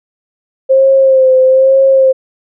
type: tone with vibrato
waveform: sine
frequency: 528 Hz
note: C5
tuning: 16 cents sharp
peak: -4 dBFS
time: 0.69-2.13 s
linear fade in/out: 20 ms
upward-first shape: sine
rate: 1.1 Hz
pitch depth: 34 cents each way
effects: none